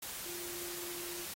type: tone in noise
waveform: sine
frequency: 349.2 Hz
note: F4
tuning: in tune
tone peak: -48 dBFS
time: 0.26-1.25 s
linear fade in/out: 5 ms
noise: white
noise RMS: -43 dBFS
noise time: 0.02-1.34 s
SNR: -8 dB
effects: AAC 48 kbps